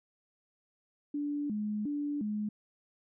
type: tone with vibrato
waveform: sine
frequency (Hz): 247.5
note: B3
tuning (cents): +4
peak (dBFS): -31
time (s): 1.14-2.49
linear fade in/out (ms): 5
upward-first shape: square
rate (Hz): 1.4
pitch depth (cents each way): 280
effects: none